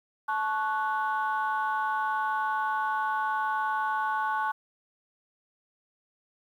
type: chord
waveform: sine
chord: F# minor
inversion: first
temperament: equal with one note detuned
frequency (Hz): 867.9 / 1108.7 / 1480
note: A5 / C#6 / F#6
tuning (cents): -24 / 0 / 0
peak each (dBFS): -28 / -30 / -31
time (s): 0.28-4.52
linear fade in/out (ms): 10
effects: tanh soft clip ceiling -19 dBFS + 10-bit